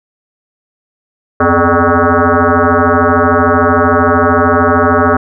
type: tone with frequency modulation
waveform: sine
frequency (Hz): 434.1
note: A4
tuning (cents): -23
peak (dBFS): -6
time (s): 1.4-5.17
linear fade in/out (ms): 5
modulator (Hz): 171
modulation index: 6.1
effects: none